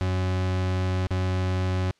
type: tone with dropouts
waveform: 40% pulse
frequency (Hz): 92.5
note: F#2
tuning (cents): 0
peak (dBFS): -22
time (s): 0.01-1.91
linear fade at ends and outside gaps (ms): 0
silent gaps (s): 1.069-1.107
effects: white hiss -65 dBFS RMS until 1.99 s + low-pass 5000 Hz 12 dB/octave